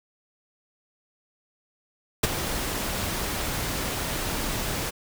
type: noise with ADSR envelope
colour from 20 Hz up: pink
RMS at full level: -18 dBFS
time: 2.23-4.91 s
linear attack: 8 ms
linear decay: 22 ms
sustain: -11 dB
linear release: 23 ms
effects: none